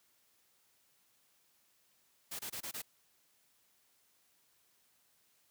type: noise bursts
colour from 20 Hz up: white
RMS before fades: -42 dBFS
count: 5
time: 2.31-2.821 s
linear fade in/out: 10 ms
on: 83 ms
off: 24 ms
effects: white hiss -72 dBFS RMS until 5.5 s + high-pass 60 Hz 12 dB/octave